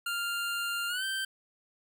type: tone with pitch glide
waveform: 25% pulse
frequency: 1396.9 to 1558.9 Hz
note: F6 to G6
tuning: 0 to -10 cents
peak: -27 dBFS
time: 0.06-1.25 s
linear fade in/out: 5 ms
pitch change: +190 cents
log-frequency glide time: 0.88-1.04 s
effects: none